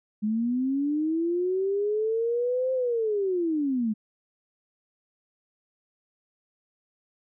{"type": "linear two-way sweep", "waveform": "sine", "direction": "up then down", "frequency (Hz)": [207.7, 523.3, 207.7], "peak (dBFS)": -23, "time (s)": [0.22, 3.94], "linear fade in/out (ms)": 20, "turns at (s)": 2.73, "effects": []}